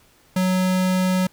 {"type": "tone", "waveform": "square", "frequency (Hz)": 185, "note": "F#3", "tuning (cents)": 0, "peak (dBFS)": -18, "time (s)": [0.36, 1.27], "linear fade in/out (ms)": 5, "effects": ["pink hiss -56 dBFS RMS until 1.32 s"]}